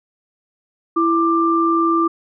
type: tone pair together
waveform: sine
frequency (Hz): 332.2 / 1184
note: E4 / D6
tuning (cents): +13 / +14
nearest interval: octave + minor seventh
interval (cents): 2201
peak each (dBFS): -16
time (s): 0.96-2.08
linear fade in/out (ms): 10
effects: none